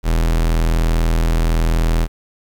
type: tone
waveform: 45% pulse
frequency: 41 Hz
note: E1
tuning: 9 cents flat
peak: -13 dBFS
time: 0.03-2.08 s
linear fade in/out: 50 ms
effects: 8-bit

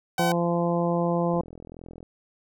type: tone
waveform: sawtooth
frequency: 759 Hz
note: F#5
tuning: 44 cents sharp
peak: -21 dBFS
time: 0.18-0.32 s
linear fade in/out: 2 ms
type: harmonic tone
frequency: 171.8 Hz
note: F3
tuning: 28 cents flat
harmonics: 1 / 2 / 3 / 4 / 5 / 6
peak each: -25 / -29 / -27 / -31 / -33 / -34 dBFS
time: 0.19-1.41 s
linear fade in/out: 2 ms
type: click train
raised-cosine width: 2 ms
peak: -29 dBFS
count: 30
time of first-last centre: 1.34-2.029 s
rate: 42.1 Hz
effects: none

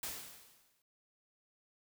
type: noise with exponential decay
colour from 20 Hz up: white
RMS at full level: -39 dBFS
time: 0.03-0.82 s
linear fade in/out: 2 ms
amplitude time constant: 170 ms
effects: none

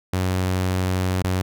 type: tone with dropouts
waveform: sawtooth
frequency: 92.5 Hz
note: F#2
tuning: in tune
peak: -16 dBFS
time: 0.13-1.42 s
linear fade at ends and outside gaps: 5 ms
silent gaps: 1.224-1.241 s
effects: none

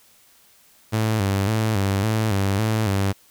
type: tone with vibrato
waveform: sawtooth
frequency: 103.83 Hz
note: G#2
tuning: in tune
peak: -15 dBFS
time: 0.92-3.13 s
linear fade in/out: 20 ms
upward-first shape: square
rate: 1.8 Hz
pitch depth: 97 cents each way
effects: white hiss -55 dBFS RMS until 3.3 s

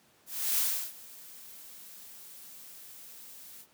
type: noise with ADSR envelope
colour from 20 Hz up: blue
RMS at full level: -27 dBFS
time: 0.26-3.67 s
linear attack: 320 ms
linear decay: 340 ms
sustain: -22 dB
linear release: 69 ms
effects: pink hiss -64 dBFS RMS until 3.73 s + high-pass 150 Hz 12 dB/octave

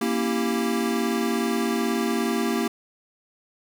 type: chord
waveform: square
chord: A# diminished seventh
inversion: none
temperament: equal with one note detuned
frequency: 233.1 / 273.1 / 329.6 / 392 Hz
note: A#3 / C#4 / E4 / G4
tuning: 0 / -26 / 0 / 0 cents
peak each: -26 / -31 / -30 / -29 dBFS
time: 0.01-2.68 s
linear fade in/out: 5 ms
effects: none

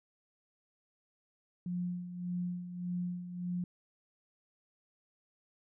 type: tone with tremolo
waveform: sine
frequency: 177.7 Hz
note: F3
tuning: 30 cents sharp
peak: -32 dBFS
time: 1.66-3.64 s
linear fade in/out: 2 ms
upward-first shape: sine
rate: 1.7 Hz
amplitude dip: 65%
effects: none

